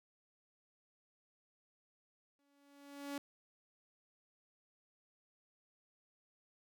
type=tone with exponential growth; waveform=sawtooth; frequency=282.9 Hz; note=C#4; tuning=35 cents sharp; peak=-35 dBFS; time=2.39-3.18 s; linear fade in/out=1 ms; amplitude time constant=170 ms; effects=none